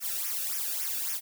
blue noise with flanger, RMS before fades -32 dBFS, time 0-1.21 s, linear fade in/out 50 ms, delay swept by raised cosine 0.24 to 1 ms, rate 3.6 Hz, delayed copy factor -0.85, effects none

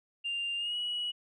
sine tone with pitch glide, 2794 to 2921 Hz, F7 to F#7, 0 to -23 cents, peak -30 dBFS, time 0.24-1.12 s, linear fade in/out 20 ms, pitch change +77 cents, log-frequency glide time 0.57-0.76 s, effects tanh soft clip ceiling -28 dBFS

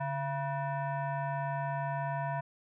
sine tone with frequency modulation, 143.2 Hz, D3, 43 cents flat, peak -31 dBFS, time 0-2.41 s, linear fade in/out 10 ms, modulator 823 Hz, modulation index 1.3, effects none

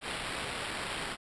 white noise with sample-and-hold, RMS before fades -37 dBFS, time 0.01-1.17 s, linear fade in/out 50 ms, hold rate 6300 Hz, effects resampled to 24000 Hz

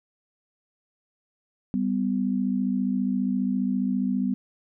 sine tone pair together, 196 / 250.8 Hz, G3 / B3, 0 / +27 cents, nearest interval major third, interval 427 cents, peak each -25 dBFS, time 1.74-4.34 s, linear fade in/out 0 ms, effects none

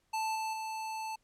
square tone with level steps, 880 Hz, A5, in tune, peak -32 / -34 / -37 dBFS, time 0.13-1.16 s, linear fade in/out 10 ms, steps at 0.35 / 0.53 s, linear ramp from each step 5 ms, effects pink hiss -75 dBFS RMS until 1.23 s + low-pass 11000 Hz 12 dB/octave

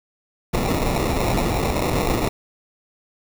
pink noise with sample-and-hold, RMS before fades -21 dBFS, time 0.53-2.29 s, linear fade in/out 10 ms, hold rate 1575 Hz, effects none

